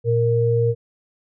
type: tone pair together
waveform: sine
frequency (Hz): 116.55 / 466.2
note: A#2 / A#4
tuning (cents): 0 / 0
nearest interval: 2 octaves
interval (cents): 2400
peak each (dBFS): -18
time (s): 0.04-0.75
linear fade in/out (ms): 50
effects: none